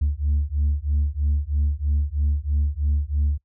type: beating tone pair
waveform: sine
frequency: 71.4 / 74.5 Hz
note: D2 / D2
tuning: -48 / +25 cents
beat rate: 3.1 Hz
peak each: -21 dBFS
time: 0.01-3.38 s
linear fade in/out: 10 ms
effects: noise-tail reverb RT60 0.1 s tail -23 dB re dry + tanh soft clip ceiling -15 dBFS